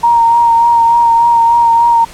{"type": "tone with vibrato", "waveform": "sine", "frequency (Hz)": 932.3, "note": "A#5", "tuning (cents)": 0, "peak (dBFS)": -5, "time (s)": [0.03, 2.05], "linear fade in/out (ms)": 10, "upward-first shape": "sine", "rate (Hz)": 3.4, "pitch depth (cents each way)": 21, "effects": ["pink hiss -34 dBFS RMS until 2.13 s", "low-pass 11000 Hz 12 dB/octave"]}